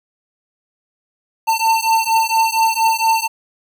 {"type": "beating tone pair", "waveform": "square", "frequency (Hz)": [895, 899.3], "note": ["A5", "A5"], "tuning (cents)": [29, 38], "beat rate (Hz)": 4.3, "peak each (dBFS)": -17, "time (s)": [1.47, 3.28], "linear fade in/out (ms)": 20, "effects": []}